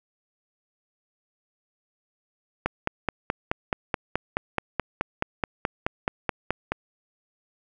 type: click train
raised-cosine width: 0.5 ms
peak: -8 dBFS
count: 20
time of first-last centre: 2.66-6.72 s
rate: 4.68 Hz
effects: none